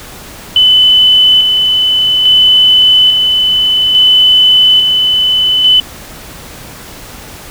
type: tone with tremolo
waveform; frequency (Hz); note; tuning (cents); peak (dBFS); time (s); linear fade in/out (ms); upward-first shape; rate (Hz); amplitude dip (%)
sine; 3012; F#7; +30; -3; 0.56-5.8; 2; square; 0.59; 35
effects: pink hiss -30 dBFS RMS until 7.5 s